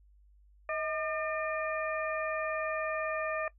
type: harmonic tone with a mistuned harmonic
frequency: 603 Hz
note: D5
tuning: 46 cents sharp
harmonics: 1 / 2 / 3 / 4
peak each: -34 / -37 / -39 / -40 dBFS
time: 0.69-3.48 s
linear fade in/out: 2 ms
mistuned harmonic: 1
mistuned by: +80 cents
effects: noise-tail reverb RT60 0.1 s tail -19 dB re dry + added 50 Hz sine -58 dBFS peak until 3.58 s